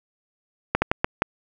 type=slowing click train; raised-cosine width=0.5 ms; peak=-3 dBFS; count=5; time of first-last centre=0.75-1.221 s; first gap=70 ms; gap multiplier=1.36; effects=none